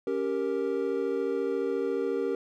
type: chord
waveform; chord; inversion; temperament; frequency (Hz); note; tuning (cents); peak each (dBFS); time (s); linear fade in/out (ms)
triangle; G diminished; second; equal; 277.2 / 392 / 466.2; Db4 / G4 / Bb4; 0 / 0 / 0; -32 / -28 / -28; 0.07-2.35; 2
effects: none